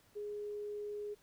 sine tone, 415.3 Hz, G#4, in tune, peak -39 dBFS, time 0.15-1.15 s, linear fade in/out 20 ms, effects pink hiss -68 dBFS RMS until 1.22 s

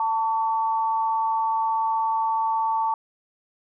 sine tone pair together, 891.7 / 1133 Hz, A5 / C#6, +23 / +37 cents, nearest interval major third, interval 414 cents, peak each -21 / -29 dBFS, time 0-2.94 s, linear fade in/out 2 ms, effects none

